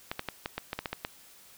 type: clicks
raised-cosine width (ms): 0.3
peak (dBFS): -16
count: 10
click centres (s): 0.115 / 0.194 / 0.287 / 0.459 / 0.58 / 0.731 / 0.79 / 0.858 / 0.93 / 1.049
effects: white hiss -55 dBFS RMS until 1.57 s